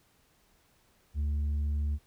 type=tone with tanh clipping; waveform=triangle; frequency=73.42 Hz; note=D2; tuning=in tune; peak=-28 dBFS; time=1.14-1.99 s; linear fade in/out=50 ms; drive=8 dB; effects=pink hiss -67 dBFS RMS until 2.06 s